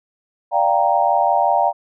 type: chord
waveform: sine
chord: G minor seventh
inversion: second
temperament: equal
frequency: 587.3 / 698.5 / 784 / 932.3 Hz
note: D5 / F5 / G5 / Bb5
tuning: 0 / 0 / 0 / 0 cents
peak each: -21 / -18 / -18 / -19 dBFS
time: 0.51-1.73 s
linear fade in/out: 50 ms
effects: none